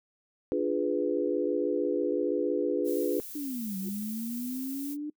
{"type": "chord", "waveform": "sine", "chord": "D diminished seventh", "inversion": "none", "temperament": "equal with one note detuned", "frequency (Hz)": [293.7, 349.2, 415.3, 496.5], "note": ["D4", "F4", "Ab4", "Cb5"], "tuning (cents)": [0, 0, 0, 9], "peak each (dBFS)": -31, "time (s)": [0.52, 3.2], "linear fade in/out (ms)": 0}
{"type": "noise", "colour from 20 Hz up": "violet", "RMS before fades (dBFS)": -42, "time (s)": [2.84, 4.97], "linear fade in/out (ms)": 50}
{"type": "linear two-way sweep", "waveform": "sine", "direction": "down then up", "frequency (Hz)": [302.2, 189.3, 302.2], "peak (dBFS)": -32, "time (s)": [3.35, 5.1], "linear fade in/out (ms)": 5, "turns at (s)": 3.77}
{"type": "tone with exponential growth", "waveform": "sine", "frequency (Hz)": 351, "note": "F4", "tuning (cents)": 9, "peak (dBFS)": -36, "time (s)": [3.77, 3.89], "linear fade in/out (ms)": 5, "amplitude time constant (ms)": 26}
{"effects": ["noise-tail reverb RT60 0.1 s tail -25 dB re dry"]}